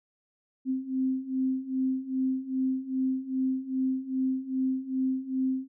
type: beating tone pair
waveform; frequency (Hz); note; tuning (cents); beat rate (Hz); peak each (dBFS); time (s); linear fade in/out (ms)
sine; 260 / 262.5; C4 / C4; -11 / +6; 2.5; -31 / -28; 0.65-5.68; 50
effects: none